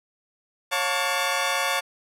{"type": "tone cluster", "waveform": "15% pulse", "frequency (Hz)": [550, 712, 889, 1139], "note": ["C#5", "F5", "A5", "C#6"], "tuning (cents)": [-14, 33, 18, 47], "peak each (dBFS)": -22, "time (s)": [0.71, 1.81], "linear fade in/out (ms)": 20, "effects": ["low-pass 12000 Hz 12 dB/octave"]}